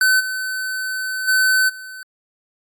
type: tone with level steps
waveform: square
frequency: 1520 Hz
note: F#6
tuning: 46 cents sharp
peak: -13 / -23 / -14 / -33 dBFS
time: 0.01-2.03 s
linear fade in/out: 2 ms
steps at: 0.19 / 1.27 / 1.68 s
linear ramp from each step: 20 ms
effects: AAC 64 kbps